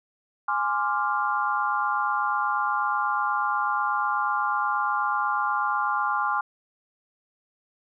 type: chord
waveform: sine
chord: D half-diminished seventh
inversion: second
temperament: equal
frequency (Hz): 830.6 / 1046.5 / 1174.7 / 1396.9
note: Ab5 / C6 / D6 / F6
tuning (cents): 0 / 0 / 0 / 0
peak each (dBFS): -28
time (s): 0.48-6.41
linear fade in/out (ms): 5
effects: none